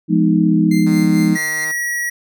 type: chord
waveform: sine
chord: F half-diminished seventh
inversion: none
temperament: equal with one note detuned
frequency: 171.61 / 207.7 / 246.9 / 311.1 Hz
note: F3 / Ab3 / Cb4 / Eb4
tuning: -30 / 0 / 0 / 0 cents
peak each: -15 / -16 / -21 / -15 dBFS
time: 0.08-1.38 s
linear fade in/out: 50 ms
type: tone with tremolo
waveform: sawtooth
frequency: 2087 Hz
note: C7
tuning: 5 cents flat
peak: -22 dBFS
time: 0.71-1.65 s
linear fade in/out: 5 ms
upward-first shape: sine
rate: 4.5 Hz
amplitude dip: 60%
type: tone with pitch glide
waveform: 5% pulse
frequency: 153.1 to 154.08 Hz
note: D#3 to D#3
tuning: -28 to -17 cents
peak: -20 dBFS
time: 0.86-1.72 s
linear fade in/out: 10 ms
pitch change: +11 cents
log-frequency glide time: 1.2-1.36 s
type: tone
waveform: square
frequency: 1918 Hz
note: A#6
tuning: 49 cents sharp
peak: -19 dBFS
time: 1.35-2.1 s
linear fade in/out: 10 ms
effects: none